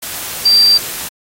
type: tone in noise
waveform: sine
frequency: 4699 Hz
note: D8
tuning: in tune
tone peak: -6 dBFS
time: 0.45-0.78 s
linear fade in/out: 10 ms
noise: white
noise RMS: -24 dBFS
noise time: 0.02-1.09 s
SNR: +15 dB
effects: AAC 48 kbps